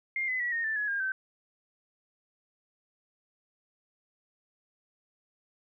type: tone with pitch steps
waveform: sine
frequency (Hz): 2115 / 2022 / 1932.8 / 1847.6 / 1766.2 / 1688.4 / 1614 / 1542.9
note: C7 / B6 / B6 / A#6 / A6 / G#6 / G#6 / G6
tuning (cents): +18 / +40 / -38 / -16 / +6 / +28 / -50 / -28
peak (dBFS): -28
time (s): 0.16-1.12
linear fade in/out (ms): 2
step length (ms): 120
effects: none